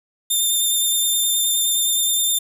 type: tone with vibrato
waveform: 10% pulse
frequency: 3600 Hz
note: A7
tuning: 39 cents sharp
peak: -10 dBFS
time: 0.3-2.39 s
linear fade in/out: 10 ms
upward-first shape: triangle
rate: 9.6 Hz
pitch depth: 16 cents each way
effects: none